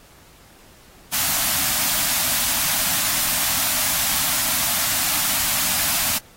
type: band-stop noise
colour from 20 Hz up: white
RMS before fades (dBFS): -21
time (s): 1.12-6.19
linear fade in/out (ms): 20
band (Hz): 310 to 580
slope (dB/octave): 96
effects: pink hiss -50 dBFS RMS until 6.36 s + AAC 48 kbps